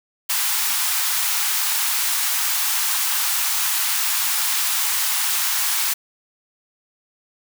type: high-pass noise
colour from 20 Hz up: white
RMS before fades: -21 dBFS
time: 0.29-5.94 s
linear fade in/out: 10 ms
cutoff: 800 Hz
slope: 48 dB/octave
effects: none